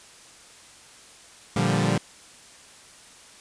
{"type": "chord", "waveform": "sawtooth", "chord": "G minor seventh", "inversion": "first", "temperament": "equal", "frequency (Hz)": [116.54, 146.83, 174.61, 196], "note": ["Bb2", "D3", "F3", "G3"], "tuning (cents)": [0, 0, 0, 0], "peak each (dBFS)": -22, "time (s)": [1.56, 1.98], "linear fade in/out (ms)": 5, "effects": ["white hiss -49 dBFS RMS until 3.4 s", "resampled to 22050 Hz"]}